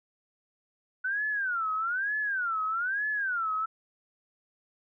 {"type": "tone with vibrato", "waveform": "sine", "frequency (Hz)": 1480, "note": "F#6", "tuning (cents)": 0, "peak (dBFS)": -27, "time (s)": [1.04, 3.66], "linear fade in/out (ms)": 10, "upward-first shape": "sine", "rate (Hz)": 1.1, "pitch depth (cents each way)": 260, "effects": []}